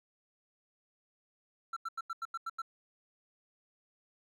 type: tone bursts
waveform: triangle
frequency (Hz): 1347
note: E6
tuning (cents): +37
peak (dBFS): -33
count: 8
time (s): 1.73-2.619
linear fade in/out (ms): 5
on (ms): 35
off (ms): 87
effects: none

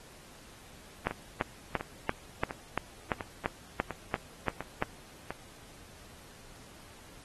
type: two click trains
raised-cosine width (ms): 0.5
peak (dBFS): -21 / -13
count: 7 / 12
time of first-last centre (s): 1.11-5.306 / 1.07-4.824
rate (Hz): 1.43 / 2.93
effects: pink hiss -54 dBFS RMS until 7.24 s + AAC 32 kbps

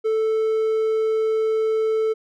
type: tone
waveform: triangle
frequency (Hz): 440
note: A4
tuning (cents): 0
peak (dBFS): -16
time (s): 0.04-2.14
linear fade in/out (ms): 20
effects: none

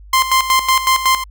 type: tone with tremolo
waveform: sawtooth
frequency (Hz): 1046.5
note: C6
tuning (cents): 0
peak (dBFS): -6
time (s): 0.13-1.24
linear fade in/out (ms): 5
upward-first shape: square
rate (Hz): 5.4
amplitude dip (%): 70
effects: added 50 Hz sine -36 dBFS peak until 1.3 s

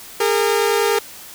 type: tone pair together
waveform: sawtooth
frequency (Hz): 408.2 / 458.2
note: G#4 / A#4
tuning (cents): -30 / -30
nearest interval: major second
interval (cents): 200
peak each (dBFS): -14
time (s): 0.2-0.99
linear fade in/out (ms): 5
effects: white hiss -38 dBFS RMS until 1.34 s

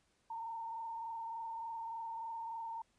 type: tone with frequency modulation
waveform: sine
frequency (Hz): 911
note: A#5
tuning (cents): -40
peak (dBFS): -40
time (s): 0.3-2.82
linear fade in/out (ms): 5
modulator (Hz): 23.4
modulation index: 0.9
effects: pink hiss -75 dBFS RMS until 2.98 s + resampled to 22050 Hz

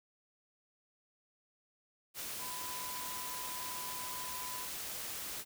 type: tone in noise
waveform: sine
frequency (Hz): 1000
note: B5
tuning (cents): +21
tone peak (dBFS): -45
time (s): 2.38-4.68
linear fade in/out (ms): 50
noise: white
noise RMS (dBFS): -42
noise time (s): 2.14-5.45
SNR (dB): -6
effects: none

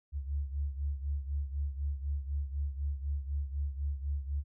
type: beating tone pair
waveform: sine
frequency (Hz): 70 / 74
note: C#2 / D2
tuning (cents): +18 / +14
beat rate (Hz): 4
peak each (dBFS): -33 / -38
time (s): 0.12-4.44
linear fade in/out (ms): 50
effects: none

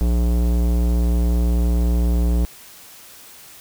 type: tone with tanh clipping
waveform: sine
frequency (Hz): 59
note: A#1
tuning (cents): +22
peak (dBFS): -17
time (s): 0.01-2.45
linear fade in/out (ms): 0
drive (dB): 18
effects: white hiss -43 dBFS RMS until 3.6 s

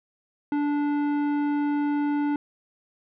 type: tone with tanh clipping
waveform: sine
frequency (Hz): 291.4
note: D4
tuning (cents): -13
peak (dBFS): -24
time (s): 0.52-2.36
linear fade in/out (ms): 2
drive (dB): 13
effects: none

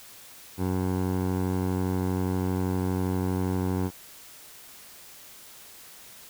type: tone with low-pass filter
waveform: 15% pulse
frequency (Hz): 92.5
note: F#2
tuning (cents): 0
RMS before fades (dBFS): -27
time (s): 0.57-3.91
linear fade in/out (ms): 50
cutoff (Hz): 990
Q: 0.73
effects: white hiss -48 dBFS RMS until 6.29 s

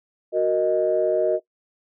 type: chord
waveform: sine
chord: D# minor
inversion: first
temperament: equal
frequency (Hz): 370 / 466.2 / 622.3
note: F#4 / A#4 / D#5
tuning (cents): 0 / 0 / 0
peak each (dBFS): -22 / -23 / -20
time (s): 0.32-1.4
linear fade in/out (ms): 50
effects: noise-tail reverb RT60 0.1 s tail -19 dB re dry + tanh soft clip ceiling -9 dBFS

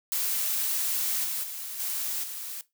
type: noise with level steps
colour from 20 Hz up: blue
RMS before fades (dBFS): -28 / -31 / -37 / -31 / -37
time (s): 0.12-2.61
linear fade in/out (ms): 0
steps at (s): 1.24 / 1.43 / 1.79 / 2.23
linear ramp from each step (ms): 10
effects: noise-tail reverb RT60 0.2 s tail -18 dB re dry

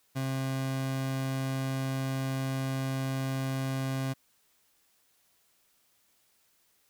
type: tone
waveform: 30% pulse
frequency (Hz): 133.3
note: C3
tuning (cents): +33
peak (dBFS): -27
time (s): 0.15-4.14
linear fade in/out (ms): 20
effects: white hiss -69 dBFS RMS until 6.89 s

